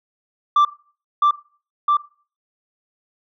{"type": "tone with echo", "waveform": "sine", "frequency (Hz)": 1174.7, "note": "D6", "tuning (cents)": 0, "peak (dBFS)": -8, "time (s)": [0.56, 0.65], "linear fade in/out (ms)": 5, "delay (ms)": 660, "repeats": 2, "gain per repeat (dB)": -2, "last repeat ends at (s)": 1.97, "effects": ["noise-tail reverb RT60 0.4 s tail -19 dB re dry", "tanh soft clip ceiling -10 dBFS"]}